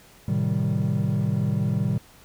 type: chord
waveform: triangle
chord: A half-diminished seventh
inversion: none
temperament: equal with one note detuned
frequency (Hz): 110 / 130.81 / 155.56 / 194.87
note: A2 / C3 / Eb3 / G3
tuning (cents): 0 / 0 / 0 / -10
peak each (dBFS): -24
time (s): 0.28-1.98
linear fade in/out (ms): 5
effects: tanh soft clip ceiling -13 dBFS + pink hiss -52 dBFS RMS until 2.24 s